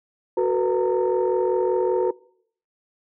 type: tone cluster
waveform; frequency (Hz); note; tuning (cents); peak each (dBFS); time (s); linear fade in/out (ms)
sine; 369.4 / 449.6 / 494.8 / 917; F#4 / A4 / B4 / A#5; -3 / +37 / +3 / -29; -20 / -25 / -22 / -28; 0.37-2.11; 5
effects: noise-tail reverb RT60 0.6 s tail -22 dB re dry + tanh soft clip ceiling -11 dBFS